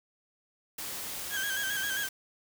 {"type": "noise", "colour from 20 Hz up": "white", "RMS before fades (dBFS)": -38, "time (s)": [0.78, 2.09], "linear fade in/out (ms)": 5}
{"type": "tone with vibrato", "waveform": "35% pulse", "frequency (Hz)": 1600, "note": "G6", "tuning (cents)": 35, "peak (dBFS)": -29, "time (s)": [1.3, 2.09], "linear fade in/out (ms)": 50, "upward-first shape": "square", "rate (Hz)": 7.5, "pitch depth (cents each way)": 47}
{"effects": []}